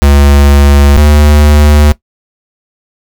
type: tone pair in turn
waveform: square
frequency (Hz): 71 / 74.2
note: C#2 / D2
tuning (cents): +42 / +18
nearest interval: minor second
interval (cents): 76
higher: second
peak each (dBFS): -3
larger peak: neither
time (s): 0.02-0.97 / 0.97-1.92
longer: neither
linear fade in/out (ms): 0
effects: noise-tail reverb RT60 0.1 s tail -18 dB re dry